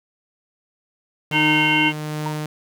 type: tone with tremolo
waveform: sawtooth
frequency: 152.2 Hz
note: D#3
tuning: 38 cents flat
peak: -20 dBFS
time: 1.31-2.46 s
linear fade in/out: 2 ms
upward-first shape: sine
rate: 1.3 Hz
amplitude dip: 35%
type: harmonic tone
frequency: 307.1 Hz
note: D#4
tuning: 23 cents flat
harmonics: 1 / 3 / 5 / 7 / 9 / 10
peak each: -21 / -23 / -27 / -21 / -20 / -24 dBFS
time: 1.31-1.93 s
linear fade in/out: 50 ms
type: tone with exponential decay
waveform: sine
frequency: 932.3 Hz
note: A#5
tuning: in tune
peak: -22 dBFS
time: 2.26-2.43 s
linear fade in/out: 1 ms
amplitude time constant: 35 ms
effects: none